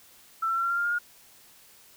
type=tone with pitch steps; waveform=sine; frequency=1333 / 1346.2 / 1359.4 / 1372.9 / 1386.4 / 1400.1 / 1413.9 / 1427.8 Hz; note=E6 / E6 / F6 / F6 / F6 / F6 / F6 / F6; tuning=+19 / +36 / -47 / -30 / -13 / +4 / +21 / +38 cents; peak=-24 dBFS; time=0.42-0.988 s; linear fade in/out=10 ms; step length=71 ms; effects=white hiss -55 dBFS RMS until 1.96 s